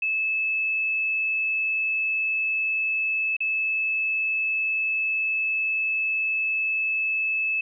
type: tone with dropouts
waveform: sine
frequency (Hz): 2609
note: E7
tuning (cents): -18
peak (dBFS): -22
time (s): 0.02-7.61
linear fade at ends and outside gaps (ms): 5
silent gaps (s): 3.367-3.404
effects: none